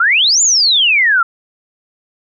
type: exponential two-way sweep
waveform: sine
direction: up then down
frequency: 1318.5 to 7270 to 1318.5 Hz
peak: -8 dBFS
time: 0-1.23 s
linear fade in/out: 5 ms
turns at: 0.42 s
effects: none